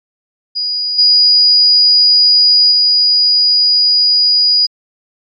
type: tone with level steps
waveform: sine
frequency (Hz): 4904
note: D#8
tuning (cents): -26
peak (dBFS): -14 / -5 / -7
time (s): 0.55-4.67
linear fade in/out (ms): 20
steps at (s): 0.98 / 2.71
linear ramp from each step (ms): 10
effects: MP3 64 kbps